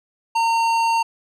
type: tone with tanh clipping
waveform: sine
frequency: 915 Hz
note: A#5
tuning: 32 cents flat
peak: -18 dBFS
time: 0.35-1.03 s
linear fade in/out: 10 ms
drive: 15 dB
effects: none